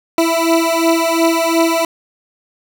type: beating tone pair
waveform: 20% pulse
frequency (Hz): 329.4 / 332.2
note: E4 / E4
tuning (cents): -1 / +13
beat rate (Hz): 2.8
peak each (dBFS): -10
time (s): 0.18-1.85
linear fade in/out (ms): 2
effects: none